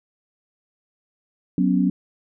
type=chord; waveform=sine; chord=F# suspended fourth; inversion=none; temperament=just; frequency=185 / 246.7 / 277.5 Hz; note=F#3 / B3 / C#4; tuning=0 / -2 / +2 cents; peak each=-19 / -22 / -21 dBFS; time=1.58-1.9 s; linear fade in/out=2 ms; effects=none